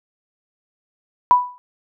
sine tone with exponential decay, 987.8 Hz, B5, in tune, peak -5 dBFS, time 1.31-1.58 s, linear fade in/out 0 ms, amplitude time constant 57 ms, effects none

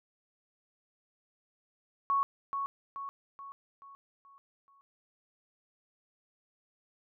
sine tone with echo, 1108.7 Hz, C#6, in tune, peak -25 dBFS, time 2.1-2.23 s, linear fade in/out 0 ms, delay 430 ms, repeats 6, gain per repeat -6 dB, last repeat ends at 4.81 s, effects none

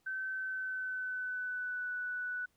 sine tone with pitch glide, 1536 to 1483.7 Hz, G6 to F#6, -36 to +4 cents, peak -35 dBFS, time 0.06-2.46 s, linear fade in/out 10 ms, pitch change -60 cents, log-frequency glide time 0.3-1.91 s, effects pink hiss -75 dBFS RMS until 2.56 s

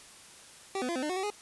25% pulse tone with pitch steps, 387.9 / 251.3 / 342.3 / 257.3 / 301.5 / 366.9 / 381 / 415.2 Hz, G4 / B3 / F4 / C4 / D4 / F#4 / G4 / G#4, -18 / +30 / -35 / -29 / +46 / -15 / -49 / 0 cents, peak -27 dBFS, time 0.75-1.302 s, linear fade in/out 2 ms, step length 69 ms, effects white hiss -52 dBFS RMS until 1.41 s + resampled to 24000 Hz

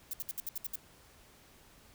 violet noise bursts, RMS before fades -37 dBFS, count 8, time 0.11-0.757 s, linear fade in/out 2 ms, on 24 ms, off 65 ms, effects pink hiss -60 dBFS RMS until 1.94 s

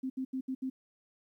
sine tone bursts at uneven times, 261.6 Hz, C4, in tune, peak -32 dBFS, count 5, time 0.03-0.1 / 0.17-0.25 / 0.33-0.41 / 0.48-0.55 / 0.62-0.7 s, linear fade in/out 10 ms, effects 12-bit

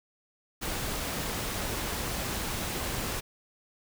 pink noise, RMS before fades -33 dBFS, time 0.61-3.21 s, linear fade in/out 20 ms, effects none

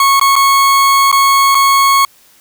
40% pulse tone with dropouts, 1100 Hz, C#6, 14 cents flat, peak -6 dBFS, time 0-2.05 s, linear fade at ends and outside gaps 2 ms, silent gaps 0.197-0.212 / 0.356-0.362 / 1.116-1.126 / 1.547-1.551 s, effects white hiss -47 dBFS RMS until 2.4 s

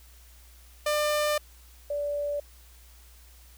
sawtooth / sine tone pair in turn, 598 / 580.3 Hz, D5 / D5, +31 / -21 cents, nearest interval minor second, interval 52 cents, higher first, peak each -20 / -27 dBFS, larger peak first, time 0.86-1.38 / 1.9-2.4 s, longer first, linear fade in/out 5 ms, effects added 60 Hz sine -51 dBFS peak until 3.57 s + white hiss -57 dBFS RMS until 3.57 s

